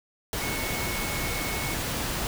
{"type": "tone in noise", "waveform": "sine", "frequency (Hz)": 2200, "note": "C#7", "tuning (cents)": -14, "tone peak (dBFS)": -35, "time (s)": [0.41, 1.74], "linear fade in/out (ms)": 0, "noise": "pink", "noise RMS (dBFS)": -30, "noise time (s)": [0.33, 2.27], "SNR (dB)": -8, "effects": []}